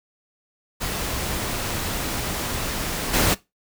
pink noise with level steps, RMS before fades -27 / -19 dBFS, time 0.8-3.35 s, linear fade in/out 20 ms, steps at 3.13 s, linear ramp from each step 10 ms, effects noise-tail reverb RT60 0.2 s tail -19 dB re dry

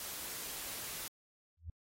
white noise, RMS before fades -43 dBFS, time 0-1.08 s, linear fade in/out 2 ms
sine tone with exponential growth, 82.41 Hz, E2, in tune, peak -37 dBFS, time 1.57-1.7 s, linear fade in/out 5 ms, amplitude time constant 28 ms
effects AAC 48 kbps

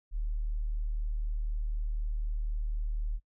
sine tone, 38 Hz, D#1, 40 cents flat, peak -29 dBFS, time 0.11-3.2 s, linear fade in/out 50 ms, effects noise-tail reverb RT60 0.1 s tail -24 dB re dry

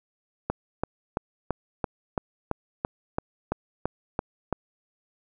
click train, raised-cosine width 1 ms, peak -11 dBFS, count 13, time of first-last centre 0.5-4.527 s, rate 2.98 Hz, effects none

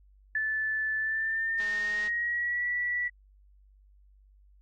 sine tone with pitch glide, 1748 to 1950.8 Hz, A6 to B6, -12 to -22 cents, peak -27 dBFS, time 0.35-3.08 s, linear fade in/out 5 ms, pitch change +190 cents, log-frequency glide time 0.98-2.67 s
click train, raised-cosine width 0.2 ms, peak -28 dBFS, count 102, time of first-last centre 1.6-2.076 s, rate 212 Hz
effects added 49 Hz sine -56 dBFS peak until 4.61 s + AAC 32 kbps

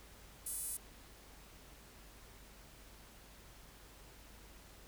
sawtooth tone with high-pass filter, 497.1 Hz, B4, 11 cents sharp, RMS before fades -42 dBFS, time 0.46-0.77 s, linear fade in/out 5 ms, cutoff 10000 Hz, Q 3.7, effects added 50 Hz sine -60 dBFS peak until 4.87 s + pink hiss -59 dBFS RMS until 4.87 s

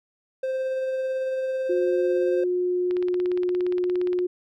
triangle tone with tremolo, 523.3 Hz, C5, in tune, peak -21 dBFS, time 0.43-2.44 s, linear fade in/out 5 ms, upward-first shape triangle, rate 18 Hz, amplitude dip 25%
sine tone, 359.7 Hz, F#4, 49 cents flat, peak -21 dBFS, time 1.69-4.27 s, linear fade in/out 10 ms
click train, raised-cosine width 0.3 ms, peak -23 dBFS, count 23, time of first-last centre 2.91-4.189 s, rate 17.2 Hz
effects none

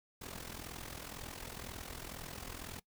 pink noise with amplitude modulation, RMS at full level -43 dBFS, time 0.21-2.8 s, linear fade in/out 10 ms, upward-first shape sine, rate 42 Hz, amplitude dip 75%, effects noise-tail reverb RT60 0.1 s tail -22 dB re dry

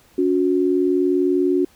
sine tone pair together, 284 / 364 Hz, C#4 / F#4, +42 / -28 cents, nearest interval major third, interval 430 cents, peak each -19 / -17 dBFS, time 0.18-1.65 s, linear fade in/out 5 ms, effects pink hiss -54 dBFS RMS until 1.75 s

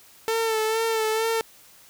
sawtooth tone with vibrato, 444.8 Hz, A4, 19 cents sharp, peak -18 dBFS, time 0.28-1.41 s, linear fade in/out 0 ms, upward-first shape sine, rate 2.2 Hz, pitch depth 37 cents each way, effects white hiss -52 dBFS RMS until 1.89 s

